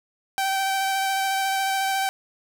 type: tone with vibrato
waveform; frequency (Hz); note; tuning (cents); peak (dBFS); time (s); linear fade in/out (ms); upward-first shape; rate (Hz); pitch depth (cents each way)
sawtooth; 775; G5; -20; -18; 0.38-2.09; 0; square; 14; 11
effects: none